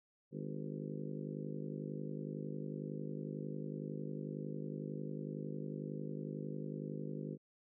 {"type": "harmonic tone with a mistuned harmonic", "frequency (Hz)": 51, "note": "G#1", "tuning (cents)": -31, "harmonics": [3, 4, 5, 6, 7, 8, 9, 10], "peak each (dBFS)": [-44, -46, -48, -50, -51, -52, -53, -54], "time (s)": [0.31, 7.38], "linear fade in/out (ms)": 50, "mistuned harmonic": 8, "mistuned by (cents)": -53, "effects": []}